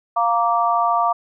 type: chord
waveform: sine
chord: Bb major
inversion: second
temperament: just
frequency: 699.2 / 932.3 / 1165.4 Hz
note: F5 / Bb5 / D6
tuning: +2 / 0 / -14 cents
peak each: -19 / -21 / -19 dBFS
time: 0.16-1.13 s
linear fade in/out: 10 ms
effects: none